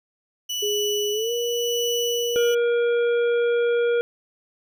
30% pulse tone with tremolo, 2960 Hz, F#7, in tune, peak -21 dBFS, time 0.49-2.55 s, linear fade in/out 10 ms, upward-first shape sine, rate 0.87 Hz, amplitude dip 40%
sine tone with pitch glide, 415.3 to 474.3 Hz, G#4 to A#4, 0 to +30 cents, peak -23 dBFS, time 0.62-2.52 s, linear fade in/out 10 ms, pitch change +230 cents, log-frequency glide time 1.12-1.32 s
harmonic tone, 474.3 Hz, A#4, 30 cents sharp, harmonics 1 / 3 / 5 / 7, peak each -18 / -30 / -38 / -40 dBFS, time 2.36-4.01 s, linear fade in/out 0 ms
effects none

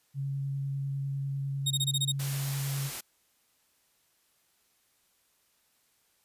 sine tone with vibrato, 138 Hz, C#3, 7 cents flat, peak -30 dBFS, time 0.14-2.91 s, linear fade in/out 50 ms, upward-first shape triangle, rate 10 Hz, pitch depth 11 cents each way
sawtooth tone bursts, 3729 Hz, A#7, in tune, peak -23 dBFS, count 7, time 1.66-2.121 s, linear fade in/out 10 ms, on 47 ms, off 22 ms
white noise, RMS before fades -38 dBFS, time 2.19-3.01 s, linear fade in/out 10 ms
effects white hiss -70 dBFS RMS until 6.24 s + resampled to 32000 Hz

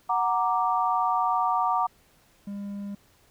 sine chord, Gb augmented, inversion none, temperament equal, 740 / 932.3 / 1174.7 Hz, Gb5 / Bb5 / D6, 0 / 0 / 0 cents, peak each -26 dBFS, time 0.09-1.87 s, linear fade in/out 10 ms
triangle tone, 201.3 Hz, G3, 46 cents sharp, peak -30 dBFS, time 2.47-2.95 s, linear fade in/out 5 ms
effects pink hiss -61 dBFS RMS until 3.3 s

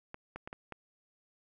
clicks, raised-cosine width 0.5 ms, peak -27 dBFS, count 5, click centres 0.144 / 0.36 / 0.475 / 0.529 / 0.723 s, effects none

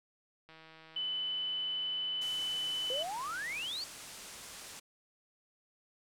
click train, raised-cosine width 0.3 ms, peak -39 dBFS, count 505, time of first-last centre 0.49-3.64 s, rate 160 Hz
sine tone, 3009 Hz, F#7, 28 cents sharp, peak -33 dBFS, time 0.96-3.03 s, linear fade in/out 5 ms
white low-pass noise, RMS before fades -49 dBFS, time 2.21-4.8 s, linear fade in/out 10 ms, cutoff 10000 Hz, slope 24 dB/octave
sine exponential sweep, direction up, 485.5 to 4699 Hz, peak -36 dBFS, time 2.9-3.84 s, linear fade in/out 2 ms
effects none

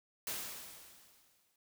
white noise with exponential decay, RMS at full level -38 dBFS, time 0.27-1.56 s, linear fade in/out 2 ms, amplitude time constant 280 ms, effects none

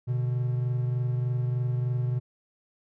triangle tone pair together, 123.2 / 146.5 Hz, B2 / D3, -4 / -4 cents, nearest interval minor third, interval 300 cents, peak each -23 / -32 dBFS, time 0.07-2.2 s, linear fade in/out 20 ms, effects none

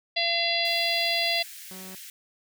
harmonic tone, 681 Hz, F5, 44 cents flat, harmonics 1 / 3 / 4 / 5 / 6 / 7, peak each -30 / -30 / -30 / -30 / -30 / -30 dBFS, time 0.16-1.43 s, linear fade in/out 10 ms
white high-pass noise, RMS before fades -43 dBFS, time 0.65-2.1 s, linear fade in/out 2 ms, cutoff 1600 Hz, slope 48 dB/octave
sawtooth tone, 187.8 Hz, F#3, 26 cents sharp, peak -38 dBFS, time 1.71-1.95 s, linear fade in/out 0 ms
effects none

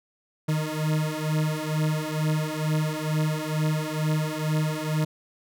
40% pulse beating tone pair, 153.6 / 155.8 Hz, D#3 / D#3, -22 / +3 cents, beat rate 2.2 Hz, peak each -26 dBFS, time 0.48-5.05 s, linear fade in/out 10 ms, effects none

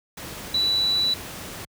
sine tone in noise, 3951 Hz, B7, in tune, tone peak -19 dBFS, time 0.54-1.14 s, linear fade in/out 5 ms, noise pink, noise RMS -36 dBFS, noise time 0.17-1.65 s, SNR +14 dB, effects high-pass 60 Hz 12 dB/octave

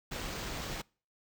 pink noise with sample-and-hold, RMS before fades -39 dBFS, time 0.11-0.82 s, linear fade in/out 10 ms, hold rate 11025 Hz, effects noise-tail reverb RT60 0.4 s tail -26 dB re dry

